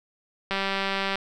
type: click train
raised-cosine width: 0.3 ms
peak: -11 dBFS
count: 127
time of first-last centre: 0.51-1.156 s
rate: 195 Hz
effects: none